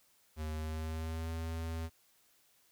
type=tone with pitch glide; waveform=square; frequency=77.7 to 81.7 Hz; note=D#2 to E2; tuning=-2 to -15 cents; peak=-37 dBFS; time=0.36-1.9 s; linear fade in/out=50 ms; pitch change=+87 cents; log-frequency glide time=0.51-1.32 s; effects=white hiss -69 dBFS RMS until 2.71 s